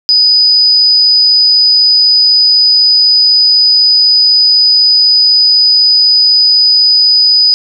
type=tone; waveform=sine; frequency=4978 Hz; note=D#8; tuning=in tune; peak=-4 dBFS; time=0.09-7.54 s; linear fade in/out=0 ms; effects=none